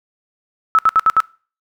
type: tone bursts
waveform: sine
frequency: 1306 Hz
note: E6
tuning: 17 cents flat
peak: -8 dBFS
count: 5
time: 0.75-1.203 s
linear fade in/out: 0 ms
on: 37 ms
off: 67 ms
effects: noise-tail reverb RT60 0.4 s tail -23 dB re dry